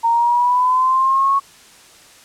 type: linear sweep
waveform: sine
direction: up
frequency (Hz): 918 to 1108.7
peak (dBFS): -12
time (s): 0.03-1.4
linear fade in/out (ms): 20
effects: white hiss -45 dBFS RMS until 2.24 s + low-pass 9000 Hz 12 dB/octave